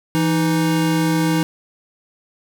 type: tone pair together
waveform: square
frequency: 165.9 / 313.2 Hz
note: E3 / D#4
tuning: +11 / +11 cents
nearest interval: major seventh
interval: 1100 cents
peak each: -19 dBFS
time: 0.15-1.43 s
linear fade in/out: 0 ms
effects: none

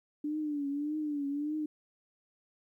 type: tone with vibrato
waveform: sine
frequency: 293.7 Hz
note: D4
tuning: in tune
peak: -31 dBFS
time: 0.24-1.66 s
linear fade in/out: 5 ms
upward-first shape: triangle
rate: 1.7 Hz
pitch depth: 95 cents each way
effects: 12-bit

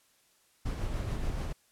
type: noise with tremolo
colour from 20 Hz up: brown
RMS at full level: -32 dBFS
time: 0.65-1.53 s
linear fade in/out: 10 ms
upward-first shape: sine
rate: 6.9 Hz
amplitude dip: 30%
effects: white hiss -67 dBFS RMS until 1.71 s + low-pass 12000 Hz 12 dB/octave

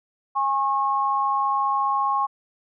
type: tone pair together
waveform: sine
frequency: 822 / 1087.5 Hz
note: G#5 / C#6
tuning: -18 / -33 cents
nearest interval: perfect fourth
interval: 485 cents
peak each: -24 / -21 dBFS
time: 0.35-2.27 s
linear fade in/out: 20 ms
effects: none

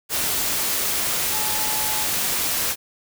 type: tone in noise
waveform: sine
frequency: 859 Hz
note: A5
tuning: 42 cents flat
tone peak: -31 dBFS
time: 1.3-2.08 s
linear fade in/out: 50 ms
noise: white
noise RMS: -23 dBFS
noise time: 0.09-2.76 s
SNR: -11 dB
effects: none

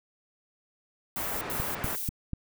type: low-pass noise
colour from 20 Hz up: white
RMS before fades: -37 dBFS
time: 1.16-1.96 s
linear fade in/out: 10 ms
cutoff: 1500 Hz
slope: 12 dB/octave
type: noise bursts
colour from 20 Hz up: violet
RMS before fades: -34 dBFS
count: 3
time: 1.16-2.088 s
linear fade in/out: 0 ms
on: 250 ms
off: 89 ms
type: click train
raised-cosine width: 5 ms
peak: -19 dBFS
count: 4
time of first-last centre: 1.6-2.333 s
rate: 4.09 Hz
effects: none

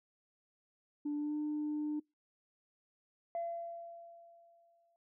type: tone with pitch glide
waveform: sine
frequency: 293.7 to 300.2 Hz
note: D4 to D4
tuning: 0 to +38 cents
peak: -32 dBFS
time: 1.05-2 s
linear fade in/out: 10 ms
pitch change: +38 cents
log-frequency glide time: 1.16-1.35 s
type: tone with exponential decay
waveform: sine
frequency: 680 Hz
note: F5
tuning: 46 cents flat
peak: -33 dBFS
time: 3.35-4.96 s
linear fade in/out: 1 ms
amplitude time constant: 350 ms
effects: noise-tail reverb RT60 0.2 s tail -25 dB re dry + tanh soft clip ceiling -31 dBFS

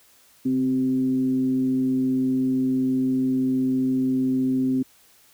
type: tone with frequency modulation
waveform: sine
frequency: 260.3 Hz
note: C4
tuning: 9 cents flat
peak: -19 dBFS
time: 0.45-4.83 s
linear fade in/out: 10 ms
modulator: 126 Hz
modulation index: 0.34
effects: white hiss -56 dBFS RMS until 5.33 s

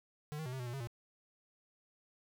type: tone with pitch steps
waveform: square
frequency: 150.1 / 158 / 126 / 132 / 123.6 / 119.9 / 136.8 / 117.8 Hz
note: D3 / D#3 / B2 / C3 / B2 / A#2 / C#3 / A#2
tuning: +38 / +27 / +35 / +16 / +2 / +49 / -23 / +19 cents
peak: -40 dBFS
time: 0.32-0.872 s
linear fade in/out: 0 ms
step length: 69 ms
effects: none

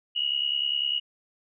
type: tone pair together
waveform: sine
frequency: 2864 / 2934 Hz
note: F7 / F#7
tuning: +43 / -15 cents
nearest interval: unison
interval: 42 cents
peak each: -27 dBFS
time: 0.15-1 s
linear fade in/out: 20 ms
effects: none

